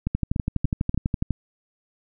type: two click trains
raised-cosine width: 5 ms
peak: -10 / -11 dBFS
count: 15 / 4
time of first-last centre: 0.15-1.307 / 0.07-0.945 s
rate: 12.1 / 3.43 Hz
effects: none